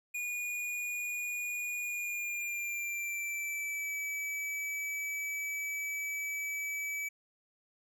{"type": "tone with pitch glide", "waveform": "square", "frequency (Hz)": [2446, 2295], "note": ["D#7", "D7"], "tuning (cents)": [-30, -40], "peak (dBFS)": -35, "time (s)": [0.14, 7.09], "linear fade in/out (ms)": 10, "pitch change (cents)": -110, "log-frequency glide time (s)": [1.81, 3.94], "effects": []}